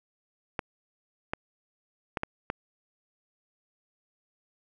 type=clicks; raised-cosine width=0.5 ms; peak=-14 dBFS; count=5; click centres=0.592 / 1.335 / 2.172 / 2.234 / 2.501 s; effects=none